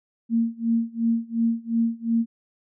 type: tone with tremolo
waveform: sine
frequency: 229.9 Hz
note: A#3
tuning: 24 cents flat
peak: -17 dBFS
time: 0.29-2.26 s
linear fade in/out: 50 ms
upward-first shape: sine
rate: 2.8 Hz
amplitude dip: 95%
effects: none